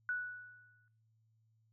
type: tone with exponential decay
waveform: sine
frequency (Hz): 1476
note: F#6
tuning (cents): -5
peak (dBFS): -32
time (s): 0.09-0.88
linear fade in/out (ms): 1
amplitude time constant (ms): 170
effects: noise-tail reverb RT60 0.5 s tail -24 dB re dry + added 111 Hz sine -70 dBFS peak until 1.72 s